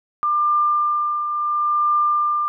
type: tone with tremolo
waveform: sine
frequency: 1195 Hz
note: D6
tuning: 30 cents sharp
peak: -14 dBFS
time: 0.23-2.48 s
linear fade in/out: 0 ms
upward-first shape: triangle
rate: 0.72 Hz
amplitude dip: 55%
effects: none